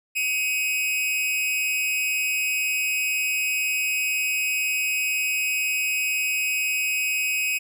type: tone with amplitude modulation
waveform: 45% pulse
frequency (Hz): 2526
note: D#7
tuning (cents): +26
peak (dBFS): -19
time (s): 0.15-7.59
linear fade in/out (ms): 20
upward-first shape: sine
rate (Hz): 278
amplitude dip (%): 70
effects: none